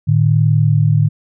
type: tone pair together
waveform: sine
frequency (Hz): 110.03 / 150.7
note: A2 / D3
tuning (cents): 0 / +45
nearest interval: perfect fourth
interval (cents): 545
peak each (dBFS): -12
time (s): 0.07-1.09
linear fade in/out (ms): 20
effects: none